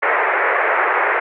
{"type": "band-pass noise", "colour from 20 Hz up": "white", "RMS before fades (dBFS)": -17, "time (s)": [0.02, 1.2], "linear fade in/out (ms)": 10, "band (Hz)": [390, 2100], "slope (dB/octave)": 48, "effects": []}